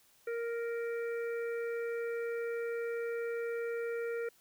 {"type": "harmonic tone", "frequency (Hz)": 466.2, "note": "A#4", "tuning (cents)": 0, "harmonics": [1, 3, 4, 5], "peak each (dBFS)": [-34, -45, -49, -51], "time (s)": [0.27, 4.29], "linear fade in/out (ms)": 5, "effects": ["white hiss -66 dBFS RMS until 4.4 s"]}